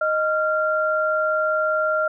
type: tone pair together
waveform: sine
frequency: 622.3 / 1382.6 Hz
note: D#5 / F6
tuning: 0 / -18 cents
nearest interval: octave + major second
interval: 1382 cents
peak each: -21 dBFS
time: 0.01-2.08 s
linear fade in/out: 5 ms
effects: none